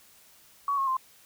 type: tone with pitch steps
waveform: sine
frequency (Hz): 1125 / 1084.8 / 1046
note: C#6 / C#6 / C6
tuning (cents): +25 / -38 / -1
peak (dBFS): -24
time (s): 0.68-0.968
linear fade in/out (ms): 2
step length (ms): 96
effects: white hiss -57 dBFS RMS until 1.25 s